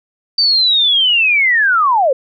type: linear sweep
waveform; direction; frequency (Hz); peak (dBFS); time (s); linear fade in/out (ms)
sine; down; 4640 to 493.9; -9; 0.38-2.13; 5
effects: none